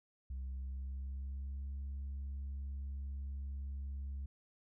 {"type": "tone with pitch glide", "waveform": "sine", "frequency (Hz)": [65.41, 68.78], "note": ["C2", "C#2"], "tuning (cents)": [0, -13], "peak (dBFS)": -37, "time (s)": [0.3, 4.26], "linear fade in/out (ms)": 5, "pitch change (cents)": 87, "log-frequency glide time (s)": [0.43, 1.71], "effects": ["tanh soft clip ceiling -38 dBFS"]}